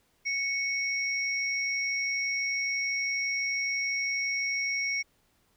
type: tone pair together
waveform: sine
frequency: 2217 / 5595 Hz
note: C#7 / F8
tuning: 0 / +2 cents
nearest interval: octave + major third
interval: 1602 cents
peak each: -28 / -34 dBFS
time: 0.25-5.03 s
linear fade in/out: 20 ms
effects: pink hiss -69 dBFS RMS until 5.56 s